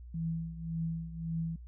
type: tone with tremolo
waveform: sine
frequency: 164 Hz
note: E3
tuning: 9 cents flat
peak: -30 dBFS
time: 0.14-1.56 s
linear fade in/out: 5 ms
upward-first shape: triangle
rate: 1.8 Hz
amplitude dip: 80%
effects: noise-tail reverb RT60 0.1 s tail -22 dB re dry + added 60 Hz sine -45 dBFS peak until 1.67 s